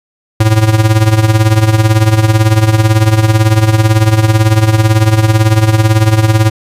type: tone with tremolo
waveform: square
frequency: 109.3 Hz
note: A2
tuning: 11 cents flat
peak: -3 dBFS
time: 0.4-6.5 s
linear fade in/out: 5 ms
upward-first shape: triangle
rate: 18 Hz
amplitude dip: 80%
effects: resampled to 32000 Hz